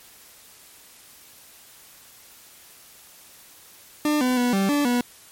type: tone with pitch steps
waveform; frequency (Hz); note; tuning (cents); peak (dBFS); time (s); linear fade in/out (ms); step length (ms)
40% pulse; 299.3 / 252.2 / 245.1 / 194.9 / 289.8 / 243.7; D4 / B3 / B3 / G3 / D4 / B3; +33 / +36 / -13 / -10 / -23 / -23; -18; 4.05-5.01; 2; 160
effects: white hiss -49 dBFS RMS until 5.31 s + MP3 64 kbps